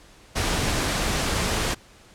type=noise; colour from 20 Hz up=pink; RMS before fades=-24 dBFS; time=0.35-1.75 s; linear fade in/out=20 ms; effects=pink hiss -51 dBFS RMS until 2.14 s + low-pass 9000 Hz 12 dB/octave